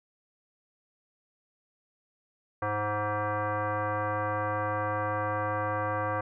sine tone with frequency modulation, 316.3 Hz, D#4, 29 cents sharp, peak -27 dBFS, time 2.62-6.21 s, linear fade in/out 5 ms, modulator 420 Hz, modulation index 2.9, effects none

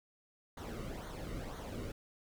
brown noise with flanger, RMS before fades -43 dBFS, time 0.57-1.92 s, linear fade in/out 5 ms, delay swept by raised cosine 0.38 to 1.22 ms, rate 2 Hz, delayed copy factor -0.65, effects none

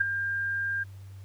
sine tone with ADSR envelope, 1600 Hz, G6, 35 cents sharp, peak -17 dBFS, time 0-0.84 s, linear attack 11 ms, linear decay 10 ms, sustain -10 dB, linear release 15 ms, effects added 97 Hz sine -42 dBFS peak until 1.24 s + pink hiss -61 dBFS RMS until 1.24 s

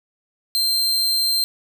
40% pulse tone, 4151 Hz, C8, 15 cents flat, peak -16 dBFS, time 0.55-1.44 s, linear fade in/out 0 ms, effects none

